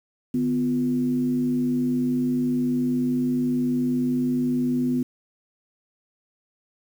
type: tone with frequency modulation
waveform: sine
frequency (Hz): 250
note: B3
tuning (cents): +21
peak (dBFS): -20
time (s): 0.34-5.03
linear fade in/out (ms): 5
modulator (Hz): 101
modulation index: 0.47
effects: 8-bit